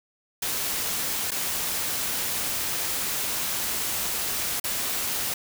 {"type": "noise with dropouts", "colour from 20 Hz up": "white", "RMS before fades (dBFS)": -28, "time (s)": [0.42, 5.34], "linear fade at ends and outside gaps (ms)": 5, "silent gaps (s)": [[1.308, 1.316], [4.599, 4.64]], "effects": []}